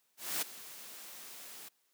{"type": "noise with ADSR envelope", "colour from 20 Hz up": "white", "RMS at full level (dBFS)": -33, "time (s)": [0.17, 1.69], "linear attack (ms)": 250, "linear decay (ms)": 11, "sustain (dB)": -16, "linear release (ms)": 11, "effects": ["white hiss -75 dBFS RMS until 1.93 s", "high-pass 200 Hz 12 dB/octave"]}